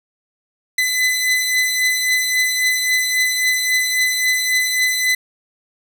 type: beating tone pair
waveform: sawtooth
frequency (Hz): 2012 / 2015.7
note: B6 / B6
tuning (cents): +32 / +35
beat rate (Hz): 3.7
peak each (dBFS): -13 / -19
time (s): 0.78-5.15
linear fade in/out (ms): 5
effects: none